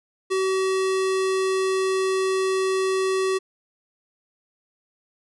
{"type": "tone", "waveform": "square", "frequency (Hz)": 379.9, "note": "F#4", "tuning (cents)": 46, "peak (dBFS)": -21, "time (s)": [0.3, 3.39], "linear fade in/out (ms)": 20, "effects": ["resampled to 24000 Hz"]}